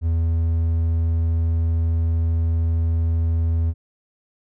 triangle tone, 82.41 Hz, E2, in tune, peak -15 dBFS, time 0.01-3.74 s, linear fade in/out 50 ms, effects none

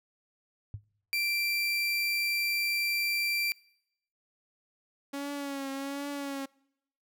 sine tone with exponential decay, 103.83 Hz, G#2, in tune, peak -31 dBFS, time 0.74-0.84 s, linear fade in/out 0 ms, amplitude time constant 20 ms
30% pulse tone, 2354 Hz, D7, 3 cents sharp, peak -25 dBFS, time 1.13-3.52 s, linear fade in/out 0 ms
sawtooth tone with vibrato, 278.4 Hz, C#4, 8 cents sharp, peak -30 dBFS, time 5.13-6.46 s, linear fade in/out 10 ms, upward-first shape triangle, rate 1.3 Hz, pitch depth 50 cents each way
effects noise-tail reverb RT60 0.8 s tail -26 dB re dry

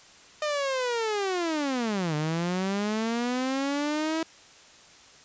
sawtooth linear two-way sweep, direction down then up, 612 to 148.3 to 326.6 Hz, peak -22 dBFS, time 0.42-4.23 s, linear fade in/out 2 ms, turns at 2.15 s, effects white hiss -52 dBFS RMS until 5.24 s + resampled to 16000 Hz

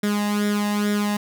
sawtooth tone with flanger, 206.9 Hz, G#3, 6 cents flat, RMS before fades -22 dBFS, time 0.03-1.17 s, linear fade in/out 5 ms, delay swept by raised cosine 0.55 to 1.1 ms, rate 2.3 Hz, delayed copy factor +0.7, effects none

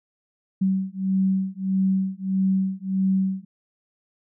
sine beating tone pair, 190 / 191.6 Hz, F#3 / G3, +46 / -39 cents, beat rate 1.6 Hz, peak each -23 dBFS, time 0.61-3.45 s, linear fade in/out 10 ms, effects none

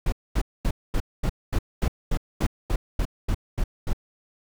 brown noise bursts, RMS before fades -22 dBFS, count 14, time 0.06-3.932 s, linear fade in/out 5 ms, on 63 ms, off 230 ms, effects none

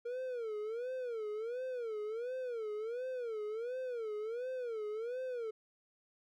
triangle tone with vibrato, 466.2 Hz, A#4, in tune, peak -35 dBFS, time 0.05-5.51 s, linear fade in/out 10 ms, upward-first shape sine, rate 1.4 Hz, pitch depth 180 cents each way, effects none

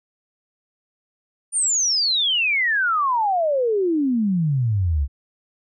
sine exponential sweep, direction down, 9397 to 65.41 Hz, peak -17 dBFS, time 1.52-5.08 s, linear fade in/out 50 ms, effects none

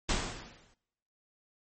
pink noise with exponential decay, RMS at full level -27 dBFS, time 0.09-0.74 s, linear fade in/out 2 ms, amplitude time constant 140 ms, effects noise-tail reverb RT60 1.0 s tail -26 dB re dry + MP3 32 kbps

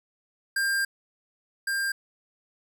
square tone pair in turn, 1597 / 1597 Hz, G6 / G6, +32 / +32 cents, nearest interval unison, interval 0 cents, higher neither, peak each -24 / -26 dBFS, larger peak first, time 0.56-0.85 / 1.67-1.92 s, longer first, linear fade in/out 5 ms, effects none

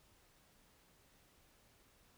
silence, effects pink hiss -69 dBFS RMS until 2.17 s

